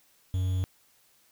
triangle tone with quantisation, 92.5 Hz, F#2, in tune, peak -23 dBFS, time 0.34-0.64 s, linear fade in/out 0 ms, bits 8, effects white hiss -64 dBFS RMS until 1.31 s

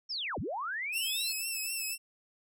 sine linear two-way sweep, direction down then up, 5588 to 55.5 to 4394 Hz, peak -33 dBFS, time 0.09-1.33 s, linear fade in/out 20 ms, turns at 0.39 s
10% pulse tone with vibrato, 2637 Hz, E7, in tune, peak -25 dBFS, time 0.92-1.98 s, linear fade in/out 50 ms, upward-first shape triangle, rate 4 Hz, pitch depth 66 cents each way
effects none

